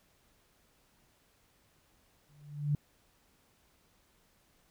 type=tone with exponential growth; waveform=sine; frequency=146.3 Hz; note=D3; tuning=6 cents flat; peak=-24 dBFS; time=2.29-2.75 s; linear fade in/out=2 ms; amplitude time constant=100 ms; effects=pink hiss -69 dBFS RMS until 4.7 s